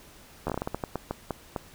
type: slowing click train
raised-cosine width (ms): 1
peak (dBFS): -15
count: 14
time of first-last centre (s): 0.47-1.562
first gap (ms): 12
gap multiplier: 1.29
effects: pink hiss -52 dBFS RMS until 1.74 s

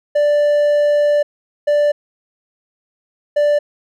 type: tone bursts at uneven times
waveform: triangle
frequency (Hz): 587.3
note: D5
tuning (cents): 0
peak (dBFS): -9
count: 3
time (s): 0.15-1.23 / 1.67-1.92 / 3.36-3.59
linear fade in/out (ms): 10
effects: none

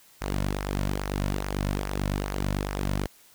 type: tone with flanger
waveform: sawtooth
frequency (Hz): 49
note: G1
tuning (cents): 0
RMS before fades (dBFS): -29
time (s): 0.21-3.07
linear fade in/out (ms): 10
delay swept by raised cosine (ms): 0.25 to 2.55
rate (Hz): 2.4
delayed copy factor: -0.55
effects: white hiss -56 dBFS RMS until 3.34 s

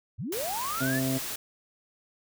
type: linear sweep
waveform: sine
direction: up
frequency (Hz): 76.3 to 1800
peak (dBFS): -31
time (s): 0.18-1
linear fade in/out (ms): 20
type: noise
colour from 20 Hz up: white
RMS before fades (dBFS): -35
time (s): 0.32-1.36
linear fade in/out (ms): 5
type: harmonic tone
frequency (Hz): 132.2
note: C3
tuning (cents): +18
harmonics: 1 / 2 / 3 / 4 / 5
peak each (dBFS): -31 / -28 / -41 / -41 / -36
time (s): 0.8-1.19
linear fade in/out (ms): 20
effects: none

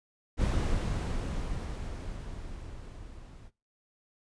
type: noise with level ramp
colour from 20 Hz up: brown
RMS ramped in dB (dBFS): -26 to -49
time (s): 0.37-3.51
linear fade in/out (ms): 50
effects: noise-tail reverb RT60 0.3 s tail -22 dB re dry + resampled to 22050 Hz

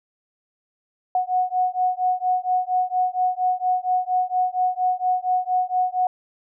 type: beating tone pair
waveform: sine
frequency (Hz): 732 / 736.3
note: F#5 / F#5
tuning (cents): -19 / -9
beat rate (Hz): 4.3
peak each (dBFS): -22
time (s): 1.15-6.07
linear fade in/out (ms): 2
effects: none

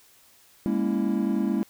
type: chord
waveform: triangle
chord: A# half-diminished seventh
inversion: third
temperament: equal with one note detuned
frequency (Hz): 203.7 / 233.1 / 277.2 / 329.6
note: G#3 / A#3 / C#4 / E4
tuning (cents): -33 / 0 / 0 / 0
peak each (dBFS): -24 / -26 / -28 / -27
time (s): 0.66-1.63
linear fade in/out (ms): 0
effects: white hiss -57 dBFS RMS until 1.69 s

